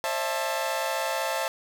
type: tone cluster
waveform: sawtooth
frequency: 537 / 609 / 665 / 880 Hz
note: C5 / D#5 / E5 / A5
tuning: +45 / -37 / +15 / 0 cents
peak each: -28 / -33 / -27 / -27 dBFS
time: 0.04-1.48 s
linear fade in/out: 0 ms
effects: none